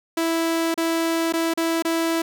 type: tone with dropouts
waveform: sawtooth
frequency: 329.6 Hz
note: E4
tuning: in tune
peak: -16 dBFS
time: 0.17-2.22 s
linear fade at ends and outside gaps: 5 ms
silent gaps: 0.743-0.776 / 1.325-1.336 / 1.538-1.574 / 1.824-1.849 s
effects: none